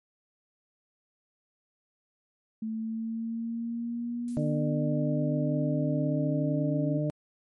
sine exponential sweep, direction up, 220 to 277.2 Hz, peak -30 dBFS, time 2.62-6.98 s, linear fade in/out 5 ms
violet noise with exponential decay, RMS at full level -45 dBFS, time 4.28-4.79 s, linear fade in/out 0 ms, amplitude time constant 110 ms
harmonic tone, 150.3 Hz, D3, 40 cents sharp, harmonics 1 / 2 / 3 / 4, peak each -28 / -32 / -41 / -33 dBFS, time 4.37-7.1 s, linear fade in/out 0 ms
effects MP3 48 kbps

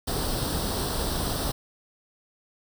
pink noise with comb filter, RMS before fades -28 dBFS, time 0.07-1.52 s, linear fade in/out 10 ms, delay 0.22 ms, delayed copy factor +0.7, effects none

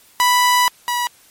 sawtooth tone pair in turn, 987.8 / 972 Hz, B5 / B5, 0 / -28 cents, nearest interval unison, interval 28 cents, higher first, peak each -8 / -14 dBFS, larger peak first, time 0.2-0.68 / 0.88-1.07 s, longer first, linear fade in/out 0 ms, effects white hiss -50 dBFS RMS until 1.3 s + MP3 64 kbps

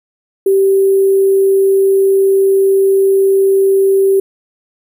sine tone with sample-and-hold, 389.1 Hz, G4, 13 cents flat, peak -7 dBFS, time 0.46-4.2 s, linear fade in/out 5 ms, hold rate 11025 Hz, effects none

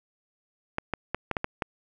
clicks, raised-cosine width 0.5 ms, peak -12 dBFS, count 7, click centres 0.784 / 0.937 / 1.146 / 1.313 / 1.368 / 1.444 / 1.622 s, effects none

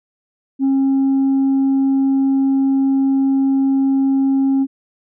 sine tone, 270.5 Hz, C#4, 42 cents flat, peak -10 dBFS, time 0.59-4.67 s, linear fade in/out 50 ms, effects tanh soft clip ceiling -11 dBFS

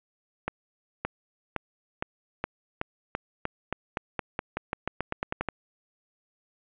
accelerating click train, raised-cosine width 0.5 ms, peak -13 dBFS, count 21, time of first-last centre 0.48-5.487 s, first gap 570 ms, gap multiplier 0.9, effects resampled to 8000 Hz + 9-bit

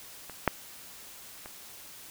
clicks, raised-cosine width 0.5 ms, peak -27 / -7 / -27 dBFS, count 3, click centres 0.297 / 0.477 / 1.459 s, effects white hiss -48 dBFS RMS until 2.1 s

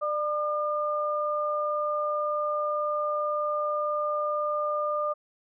sine tone pair together, 595.9 / 1206 Hz, D5 / D6, +25 / +46 cents, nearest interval octave, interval 1221 cents, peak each -28 dBFS, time 0.01-5.14 s, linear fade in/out 20 ms, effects none

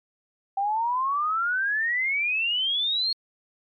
sine exponential sweep, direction up, 775 to 4331 Hz, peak -22 dBFS, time 0.57-3.13 s, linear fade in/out 5 ms, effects MP3 48 kbps

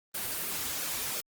white noise with flanger, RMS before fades -34 dBFS, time 0.14-1.21 s, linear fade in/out 10 ms, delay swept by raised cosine 1 to 5.8 ms, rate 2.9 Hz, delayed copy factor -0.55, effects Opus 32 kbps

